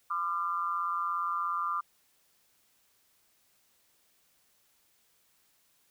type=tone with amplitude modulation; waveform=sine; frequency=1194 Hz; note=D6; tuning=28 cents sharp; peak=-25 dBFS; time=0.1-1.81 s; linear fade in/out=10 ms; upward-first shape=sine; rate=177 Hz; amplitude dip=85%; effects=white hiss -69 dBFS RMS until 5.9 s